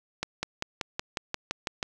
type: accelerating click train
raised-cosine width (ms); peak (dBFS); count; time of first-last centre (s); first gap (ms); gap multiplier
0.2; -12; 10; 0.23-1.828; 200; 0.97
effects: none